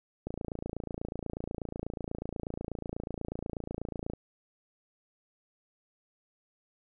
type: click train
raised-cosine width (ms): 2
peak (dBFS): -22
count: 110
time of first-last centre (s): 0.27-4.135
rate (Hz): 28.2
effects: none